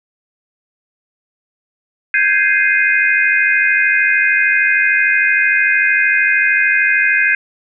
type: chord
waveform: sine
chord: Ab major seventh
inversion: third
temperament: equal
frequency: 1568 / 1661.2 / 2093 / 2489 Hz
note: G6 / Ab6 / C7 / Eb7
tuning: 0 / 0 / 0 / 0 cents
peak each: -16 dBFS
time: 2.14-7.35 s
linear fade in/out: 2 ms
effects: none